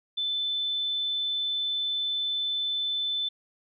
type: tone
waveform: sine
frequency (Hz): 3520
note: A7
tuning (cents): 0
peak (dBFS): -26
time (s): 0.17-3.29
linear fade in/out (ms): 10
effects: none